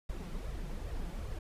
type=noise with flanger; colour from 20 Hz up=brown; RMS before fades=-39 dBFS; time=0.09-1.39 s; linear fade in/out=5 ms; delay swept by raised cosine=1.6 to 6 ms; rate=2.5 Hz; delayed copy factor=+0.65; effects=resampled to 32000 Hz